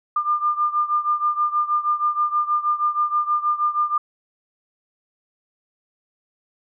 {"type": "beating tone pair", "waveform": "sine", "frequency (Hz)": [1200, 1206.3], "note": ["D6", "D6"], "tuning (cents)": [37, 46], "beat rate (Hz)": 6.3, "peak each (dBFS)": [-20, -23], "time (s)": [0.16, 3.98], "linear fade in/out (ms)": 5, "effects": []}